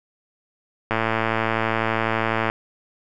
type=click train; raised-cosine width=0.5 ms; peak=-6 dBFS; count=179; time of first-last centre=0.91-2.499 s; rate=112 Hz; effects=none